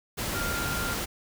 sine tone in noise, 1396.9 Hz, F6, in tune, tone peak -32 dBFS, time 0.34-0.95 s, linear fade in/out 20 ms, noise pink, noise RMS -31 dBFS, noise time 0.17-1.06 s, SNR -4 dB, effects none

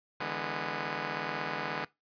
5% pulse chord, E dominant seventh, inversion third, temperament just, 148.33 / 164.81 / 206 / 247.2 Hz, D3 / E3 / G#3 / B3, +18 / 0 / -14 / +2 cents, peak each -27 / -30 / -28 / -30 dBFS, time 0.2-1.85 s, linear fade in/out 5 ms, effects noise-tail reverb RT60 0.2 s tail -21 dB re dry + resampled to 11025 Hz

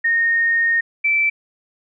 sine tone pair in turn, 1847 / 2327 Hz, A#6 / D7, -16 / -17 cents, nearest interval major third, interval 399 cents, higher second, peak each -14 dBFS, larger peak neither, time 0.04-0.81 / 1.04-1.3 s, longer first, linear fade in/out 10 ms, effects none

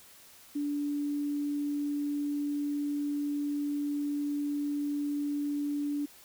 sine tone, 290 Hz, D4, 22 cents flat, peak -29 dBFS, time 0.55-6.06 s, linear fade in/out 10 ms, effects white hiss -55 dBFS RMS until 6.24 s

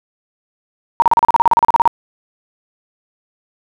sine tone bursts, 932.3 Hz, A#5, in tune, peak -6 dBFS, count 16, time 1-1.876 s, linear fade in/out 0 ms, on 21 ms, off 36 ms, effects none

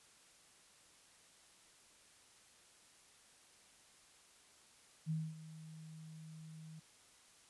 sine tone with ADSR envelope, 158.4 Hz, D#3, 31 cents sharp, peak -34 dBFS, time 5.06-6.8 s, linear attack 43 ms, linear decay 240 ms, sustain -16 dB, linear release 10 ms, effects white hiss -65 dBFS RMS until 7.49 s + resampled to 24000 Hz

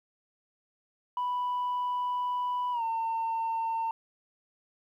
sine tone with pitch glide, 987.8 to 905.8 Hz, B5 to A#5, 0 to -50 cents, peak -26 dBFS, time 1.17-3.91 s, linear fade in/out 2 ms, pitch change -150 cents, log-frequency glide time 2.72-2.83 s, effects tanh soft clip ceiling -26 dBFS + 11-bit

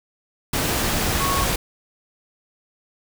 sine tone in noise, 1103 Hz, C#6, 9 cents flat, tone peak -23 dBFS, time 1.2-1.44 s, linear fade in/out 5 ms, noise pink, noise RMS -22 dBFS, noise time 0.53-1.56 s, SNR -4 dB, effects none

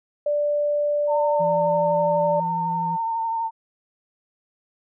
sine tone, 587.3 Hz, D5, in tune, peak -19 dBFS, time 0.26-2.4 s, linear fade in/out 5 ms
sine tone with vibrato, 908 Hz, A#5, 46 cents flat, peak -22 dBFS, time 1.07-3.51 s, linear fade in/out 50 ms, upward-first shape sine, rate 12 Hz, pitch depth 26 cents each way
triangle tone with pitch glide, 170.1 to 168.63 Hz, F3 to E3, -45 to +40 cents, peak -27 dBFS, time 1.39-2.97 s, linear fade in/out 20 ms, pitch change -15 cents, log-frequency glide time 2.14-2.57 s
effects none

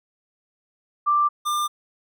sine / square tone pair in turn, 1179 / 1196.1 Hz, D6 / D6, +6 / +31 cents, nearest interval unison, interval 25 cents, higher second, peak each -16 / -22 dBFS, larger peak first, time 1.06-1.29 / 1.45-1.68 s, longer neither, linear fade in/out 20 ms, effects none

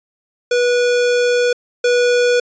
square tone pair in turn, 487.5 / 487.5 Hz, B4 / B4, -23 / -23 cents, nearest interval unison, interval 0 cents, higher neither, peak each -13 / -12 dBFS, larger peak second, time 0.51-1.53 / 1.84-2.4 s, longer first, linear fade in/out 5 ms, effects resampled to 16000 Hz

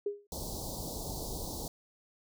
sine tone with exponential decay, 408.5 Hz, G#4, 29 cents flat, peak -27 dBFS, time 0.06-0.27 s, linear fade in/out 5 ms, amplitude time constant 44 ms
pink band-stop noise, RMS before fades -39 dBFS, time 0.32-1.68 s, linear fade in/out 2 ms, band 930 to 4000 Hz, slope 48 dB/octave
effects none

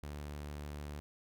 sawtooth tone, 73.42 Hz, D2, in tune, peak -38 dBFS, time 0.03-1 s, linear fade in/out 0 ms, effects none

